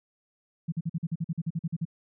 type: tone bursts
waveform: sine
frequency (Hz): 164.81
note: E3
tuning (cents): 0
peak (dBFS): -26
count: 14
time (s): 0.68-1.853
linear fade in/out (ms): 10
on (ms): 42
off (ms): 45
effects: none